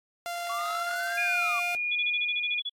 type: tone with pitch glide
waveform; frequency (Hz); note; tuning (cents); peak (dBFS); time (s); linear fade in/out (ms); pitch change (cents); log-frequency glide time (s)
sawtooth; 693 to 703.5; F5 to F5; -14 to +12; -28; 0.26-1.75; 0; +26; 1.16-1.22
type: linear two-way sweep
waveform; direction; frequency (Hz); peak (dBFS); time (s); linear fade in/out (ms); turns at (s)
triangle; up then down; 1119 to 1652 to 1119; -29; 0.49-1.6; 10; 1.21
type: tone with tremolo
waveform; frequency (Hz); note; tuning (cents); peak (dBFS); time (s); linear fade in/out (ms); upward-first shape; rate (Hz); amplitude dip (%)
sine; 2436; D#7; -37; -25; 1.17-2.6; 10; triangle; 1.4; 30
type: tone bursts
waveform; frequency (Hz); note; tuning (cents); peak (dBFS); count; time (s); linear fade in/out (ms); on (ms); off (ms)
sine; 3392; G#7; +36; -29; 11; 1.91-2.696; 10; 46; 28
effects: AAC 64 kbps